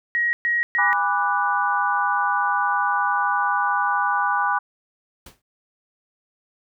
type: tone bursts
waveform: sine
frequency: 1895 Hz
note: A#6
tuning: 28 cents sharp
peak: -18 dBFS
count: 3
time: 0.15-0.93 s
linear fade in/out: 0 ms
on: 180 ms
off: 120 ms
type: chord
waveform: sine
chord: G# half-diminished seventh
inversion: none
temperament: equal with one note detuned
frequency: 816.3 / 987.8 / 1174.7 / 1480 Hz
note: G#5 / B5 / D6 / F#6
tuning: -30 / 0 / 0 / 0 cents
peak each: -24 dBFS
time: 0.78-4.59 s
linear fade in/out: 10 ms
type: noise with exponential decay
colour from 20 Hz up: pink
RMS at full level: -38 dBFS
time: 5.26-5.42 s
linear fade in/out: 5 ms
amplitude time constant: 33 ms
effects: none